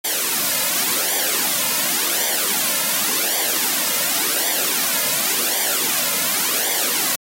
white noise with flanger, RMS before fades -20 dBFS, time 0.04-7.16 s, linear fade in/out 10 ms, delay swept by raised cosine 0.74 to 2.64 ms, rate 0.9 Hz, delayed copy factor -0.7, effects high-pass 200 Hz 12 dB/octave + AAC 48 kbps

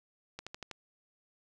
slowing click train, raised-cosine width 0.2 ms, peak -24 dBFS, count 5, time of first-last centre 0.39-0.713 s, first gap 76 ms, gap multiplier 1.04, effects none

